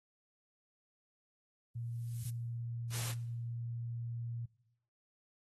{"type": "noise with exponential growth", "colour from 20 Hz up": "violet", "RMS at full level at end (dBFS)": -42, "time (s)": [1.74, 2.3], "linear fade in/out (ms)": 2, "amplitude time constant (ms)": 120}
{"type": "tone", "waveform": "sine", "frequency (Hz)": 117.6, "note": "A#2", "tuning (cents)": 16, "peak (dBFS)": -38, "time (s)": [1.75, 4.46], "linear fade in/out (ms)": 10}
{"type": "noise", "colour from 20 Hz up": "white", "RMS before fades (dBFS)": -41, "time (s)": [2.9, 3.15], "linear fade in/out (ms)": 50}
{"effects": ["noise-tail reverb RT60 0.8 s tail -20 dB re dry", "AAC 32 kbps"]}